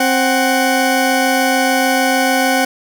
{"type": "tone pair together", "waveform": "20% pulse", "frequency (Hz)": [263.9, 745], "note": ["C4", "F#5"], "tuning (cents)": [15, 12], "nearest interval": "octave + tritone", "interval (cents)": 1797, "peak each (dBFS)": -10, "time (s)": [0, 2.65], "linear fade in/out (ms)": 5, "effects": []}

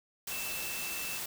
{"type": "tone in noise", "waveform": "sine", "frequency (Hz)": 2656, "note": "E7", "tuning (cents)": 12, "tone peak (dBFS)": -40, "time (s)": [0.31, 1.18], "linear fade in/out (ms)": 5, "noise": "white", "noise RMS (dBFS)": -38, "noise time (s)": [0.27, 1.26], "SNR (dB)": -5, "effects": []}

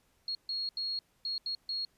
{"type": "tone bursts at uneven times", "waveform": "sine", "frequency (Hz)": 4300, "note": "C8", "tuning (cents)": 47, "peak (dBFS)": -32, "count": 6, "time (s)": [[0.28, 0.35], [0.49, 0.69], [0.77, 0.99], [1.25, 1.38], [1.46, 1.55], [1.69, 1.85]], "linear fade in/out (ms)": 2, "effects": ["pink hiss -71 dBFS RMS until 1.97 s", "resampled to 32000 Hz"]}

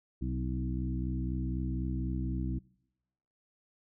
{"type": "harmonic tone with a mistuned harmonic", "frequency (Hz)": 64, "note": "C2", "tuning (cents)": -38, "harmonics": [1, 2, 3, 4, 5], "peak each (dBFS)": [-34, -37, -39, -40, -41], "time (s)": [0.21, 2.59], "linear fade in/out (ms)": 10, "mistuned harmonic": 3, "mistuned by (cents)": -33, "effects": ["noise-tail reverb RT60 0.9 s tail -25 dB re dry"]}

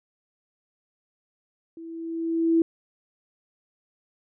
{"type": "tone with level ramp", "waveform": "sine", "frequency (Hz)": 329.6, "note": "E4", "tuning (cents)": 0, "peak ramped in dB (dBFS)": [-38, -15], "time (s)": [1.77, 2.62], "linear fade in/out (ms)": 2, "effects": []}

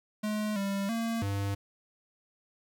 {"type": "tone with pitch steps", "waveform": "square", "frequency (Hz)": [212.3, 197.6, 228.7, 99.7], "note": ["G#3", "G3", "A#3", "G2"], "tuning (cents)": [38, 14, -33, 30], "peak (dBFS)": -30, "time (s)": [0.23, 1.55], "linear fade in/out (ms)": 10, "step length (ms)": 330, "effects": ["11-bit"]}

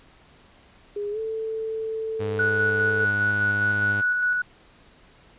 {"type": "tone with pitch glide", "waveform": "sine", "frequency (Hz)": [410.6, 442.6], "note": ["G#4", "A4"], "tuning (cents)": [-20, 10], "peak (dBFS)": -26, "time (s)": [0.96, 3.05], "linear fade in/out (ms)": 5, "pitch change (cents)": 130, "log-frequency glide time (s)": [1.11, 1.19]}
{"type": "tone", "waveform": "sawtooth", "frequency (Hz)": 102.6, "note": "G#2", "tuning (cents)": -21, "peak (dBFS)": -25, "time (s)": [2.19, 4.02], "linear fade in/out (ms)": 20}
{"type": "tone with tremolo", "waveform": "sine", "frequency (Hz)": 1472, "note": "F#6", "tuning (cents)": -9, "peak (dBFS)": -19, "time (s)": [2.39, 4.42], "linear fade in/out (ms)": 5, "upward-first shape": "square", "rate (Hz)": 4.9, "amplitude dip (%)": 25}
{"effects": ["pink hiss -54 dBFS RMS until 5.38 s", "resampled to 8000 Hz"]}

